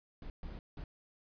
brown noise bursts at uneven times, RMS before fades -44 dBFS, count 3, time 0.22-0.3 / 0.43-0.59 / 0.77-0.84 s, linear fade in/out 2 ms, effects resampled to 11025 Hz

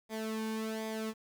sawtooth tone with flanger, 220 Hz, A3, in tune, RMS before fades -37 dBFS, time 0.09-1.14 s, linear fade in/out 50 ms, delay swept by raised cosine 0.71 to 1.57 ms, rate 1.3 Hz, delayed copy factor -0.7, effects 10-bit

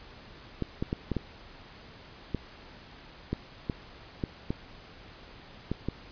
clicks, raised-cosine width 3 ms, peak -16 dBFS, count 12, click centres 0.623 / 0.825 / 0.929 / 1.117 / 1.167 / 2.347 / 3.33 / 3.698 / 4.238 / 4.505 / 5.716 / 5.886 s, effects pink hiss -50 dBFS RMS until 6.11 s + resampled to 11025 Hz

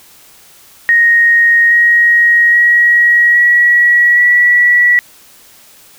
sine tone with pitch steps, 1868 / 1886.4 / 1905 / 1923.8 / 1942.8 Hz, A#6 / A#6 / A#6 / B6 / B6, +3 / +20 / +37 / -46 / -29 cents, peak -5 dBFS, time 0.89-4.99 s, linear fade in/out 0 ms, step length 820 ms, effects white hiss -42 dBFS RMS until 5.98 s

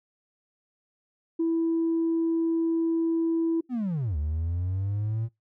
sine tone, 329.6 Hz, E4, in tune, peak -21 dBFS, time 1.39-3.61 s, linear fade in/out 10 ms
triangle linear two-way sweep, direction down then up, 261.6 to 72.3 to 115.4 Hz, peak -23 dBFS, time 3.69-5.29 s, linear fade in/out 50 ms, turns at 4.17 s
effects noise-tail reverb RT60 0.2 s tail -25 dB re dry + tanh soft clip ceiling -19 dBFS

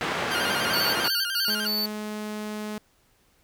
white band-pass noise, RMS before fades -28 dBFS, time 0.01-1.08 s, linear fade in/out 0 ms, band 120 to 1900 Hz, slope 12 dB/octave
20% pulse tone with vibrato, 1493 Hz, F#6, 15 cents sharp, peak -22 dBFS, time 0.3-1.68 s, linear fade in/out 20 ms, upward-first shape square, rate 10 Hz, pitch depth 89 cents each way
square tone bursts, 4494 Hz, C#8, 23 cents sharp, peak -25 dBFS, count 4, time 0.73-1.86 s, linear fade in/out 5 ms, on 200 ms, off 110 ms
sawtooth tone, 212.1 Hz, G#3, 37 cents sharp, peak -27 dBFS, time 1.48-2.78 s, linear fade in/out 2 ms
effects pink hiss -64 dBFS RMS until 3.43 s

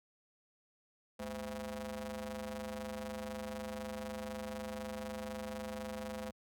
sawtooth ring-modulated tone, 150 Hz, D3, 37 cents sharp, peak -33 dBFS, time 1.19-6.31 s, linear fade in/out 10 ms, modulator 363 Hz, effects high-pass 80 Hz 12 dB/octave

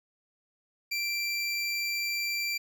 25% pulse tone, 2353 Hz, D7, 3 cents sharp, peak -25 dBFS, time 0.91-2.58 s, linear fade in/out 10 ms, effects none

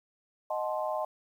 sine chord, D# diminished seventh, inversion none, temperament equal with one note detuned, 622.3 / 740 / 868.4 / 1046.5 Hz, D#5 / F#5 / A5 / C6, 0 / 0 / -23 / 0 cents, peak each -32 / -37 / -36 / -37 dBFS, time 0.5-1.05 s, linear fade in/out 5 ms, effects 10-bit

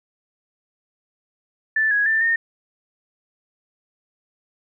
sine tone with pitch steps, 1759 / 1664 / 1778 / 1831 Hz, A6 / G#6 / A6 / A#6, -1 / +3 / +18 / -32 cents, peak -16 dBFS, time 1.76-2.36 s, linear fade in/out 5 ms, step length 150 ms, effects none

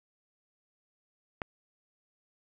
click, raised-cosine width 0.5 ms, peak -18 dBFS, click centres 1.418 s, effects none

